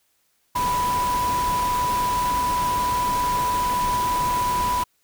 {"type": "tone in noise", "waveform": "sine", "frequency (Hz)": 988, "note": "B5", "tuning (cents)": 0, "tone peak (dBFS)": -20, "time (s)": [0.55, 4.84], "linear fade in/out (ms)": 10, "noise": "pink", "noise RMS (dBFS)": -30, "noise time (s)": [0.55, 4.84], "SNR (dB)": 7, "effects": ["white hiss -67 dBFS RMS until 5.03 s"]}